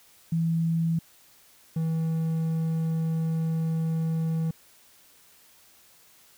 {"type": "tone pair in turn", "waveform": ["sine", "triangle"], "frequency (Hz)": [164.81, 161.89], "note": ["E3", "E3"], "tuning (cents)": [0, -31], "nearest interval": "unison", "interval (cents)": 31, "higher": "first", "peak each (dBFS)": [-22, -22], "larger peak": "neither", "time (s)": [[0.32, 0.99], [1.76, 4.51]], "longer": "second", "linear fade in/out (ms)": 5, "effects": ["white hiss -57 dBFS RMS until 6.37 s"]}